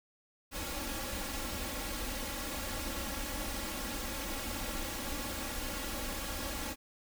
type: noise with comb filter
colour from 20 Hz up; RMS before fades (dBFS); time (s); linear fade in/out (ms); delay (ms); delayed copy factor
pink; -38; 0.51-6.76; 50; 3.6; +1
effects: none